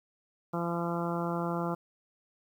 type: harmonic tone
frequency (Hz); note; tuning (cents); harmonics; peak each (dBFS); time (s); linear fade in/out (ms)
170.8; F3; -38; 1 / 2 / 3 / 4 / 5 / 6 / 7 / 8; -33 / -36 / -38 / -39 / -40 / -41 / -41 / -42; 0.53-1.75; 10
effects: 10-bit